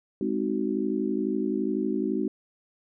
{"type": "chord", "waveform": "sine", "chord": "Ab dominant seventh", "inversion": "none", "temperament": "just", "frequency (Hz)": [207.7, 259.6, 311.5, 373.8], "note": ["Ab3", "C4", "Eb4", "Gb4"], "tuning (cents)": [0, -13, 2, 18], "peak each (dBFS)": -30, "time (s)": [0.21, 2.28], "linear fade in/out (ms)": 2, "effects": []}